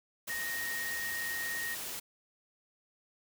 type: tone in noise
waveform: sine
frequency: 1864 Hz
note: A#6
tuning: 1 cent flat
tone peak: -35 dBFS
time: 0.29-1.75 s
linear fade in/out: 10 ms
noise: white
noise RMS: -40 dBFS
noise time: 0.27-2 s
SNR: +2 dB
effects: none